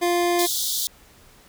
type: tone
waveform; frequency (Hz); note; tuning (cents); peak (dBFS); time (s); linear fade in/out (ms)
25% pulse; 349.2; F4; 0; -15; 0.01-0.47; 20
type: high-pass noise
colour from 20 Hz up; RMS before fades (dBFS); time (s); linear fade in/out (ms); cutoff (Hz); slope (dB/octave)
pink; -25; 0.39-0.87; 0; 3300; 96
effects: pink hiss -52 dBFS RMS until 1.48 s